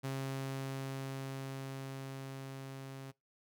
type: tone with level ramp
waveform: sawtooth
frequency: 135 Hz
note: C#3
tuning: 45 cents flat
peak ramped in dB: -32 to -41 dBFS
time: 0.03-3.12 s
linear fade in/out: 20 ms
effects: noise-tail reverb RT60 0.2 s tail -22 dB re dry